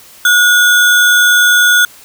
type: tone with sample-and-hold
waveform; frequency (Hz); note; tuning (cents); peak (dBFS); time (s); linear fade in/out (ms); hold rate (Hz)
sine; 1450; F#6; -35; -5; 0.25-1.85; 2; 4900
effects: white hiss -39 dBFS RMS until 2.04 s